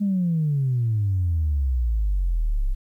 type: exponential sweep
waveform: sine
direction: down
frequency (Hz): 207.7 to 31.71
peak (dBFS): -18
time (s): 0-2.75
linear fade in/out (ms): 20
effects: tanh soft clip ceiling -15 dBFS + 10-bit